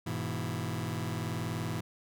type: chord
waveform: sawtooth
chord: E major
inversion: first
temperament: just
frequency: 103.01 / 123.61 / 164.81 Hz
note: G#2 / B2 / E3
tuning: -14 / +2 / 0 cents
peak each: -33 dBFS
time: 0.06-1.81 s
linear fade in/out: 10 ms
effects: none